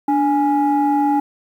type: tone pair together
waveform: sine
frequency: 292.3 / 830.8 Hz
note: D4 / G#5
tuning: -8 / 0 cents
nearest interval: octave + tritone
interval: 1808 cents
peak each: -15 dBFS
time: 0.08-1.2 s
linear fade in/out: 5 ms
effects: tanh soft clip ceiling -9 dBFS + 8-bit